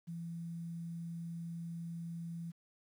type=tone with quantisation; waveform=sine; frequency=168.2 Hz; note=E3; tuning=35 cents sharp; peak=-40 dBFS; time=0.07-2.52 s; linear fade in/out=20 ms; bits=11; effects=none